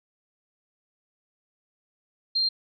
sine tone, 4186 Hz, C8, in tune, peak -21 dBFS, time 2.35-2.49 s, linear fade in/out 10 ms, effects none

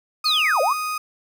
35% pulse tone, 1244.5 Hz, D#6, in tune, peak -22 dBFS, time 0.24-0.98 s, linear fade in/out 5 ms
sine linear two-way sweep, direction down then up, 4522 to 492.3 to 1264 Hz, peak -17 dBFS, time 0.25-0.74 s, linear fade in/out 10 ms, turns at 0.61 s
effects none

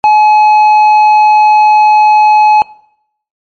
sine tone with tanh clipping, 850 Hz, G#5, 40 cents sharp, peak -4 dBFS, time 0.04-2.62 s, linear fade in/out 0 ms, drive 6 dB, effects noise-tail reverb RT60 0.7 s tail -21 dB re dry + MP3 48 kbps

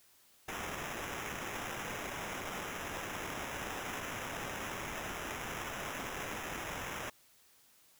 white noise with sample-and-hold, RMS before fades -41 dBFS, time 0.48-7.1 s, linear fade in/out 5 ms, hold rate 4410 Hz, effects white hiss -65 dBFS RMS until 7.99 s

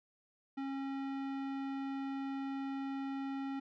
sine tone with tanh clipping, 272.3 Hz, C#4, 31 cents flat, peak -39 dBFS, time 0.57-3.6 s, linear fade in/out 10 ms, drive 18 dB, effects none

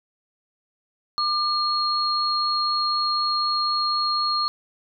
sine tone pair together, 1200 / 4276 Hz, D6 / C8, +37 / +37 cents, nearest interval octave + minor seventh, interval 2200 cents, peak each -23 dBFS, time 1.18-4.48 s, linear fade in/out 0 ms, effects none

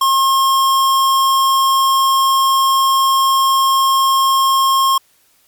square tone, 1074 Hz, C6, 45 cents sharp, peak -11 dBFS, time 0.01-4.98 s, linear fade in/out 5 ms, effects white hiss -55 dBFS RMS until 5.47 s + MP3 96 kbps

